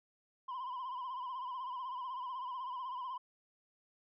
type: tone with vibrato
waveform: sine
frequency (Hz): 1016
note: B5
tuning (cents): +49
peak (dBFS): -36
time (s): 0.48-3.18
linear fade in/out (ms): 10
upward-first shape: sine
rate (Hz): 16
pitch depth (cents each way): 80
effects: tanh soft clip ceiling -38 dBFS